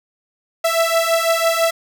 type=beating tone pair; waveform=sawtooth; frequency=659.3 / 665.3 Hz; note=E5 / E5; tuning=0 / +16 cents; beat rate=6 Hz; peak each=-14 dBFS; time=0.64-1.71 s; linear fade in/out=10 ms; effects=none